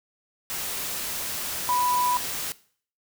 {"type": "tone in noise", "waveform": "sine", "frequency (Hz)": 987.8, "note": "B5", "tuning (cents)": 0, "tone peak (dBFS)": -21, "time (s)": [1.69, 2.17], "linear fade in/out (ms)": 0, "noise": "white", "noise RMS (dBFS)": -31, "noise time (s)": [0.5, 2.52], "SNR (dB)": 7, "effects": ["noise-tail reverb RT60 0.5 s tail -19 dB re dry"]}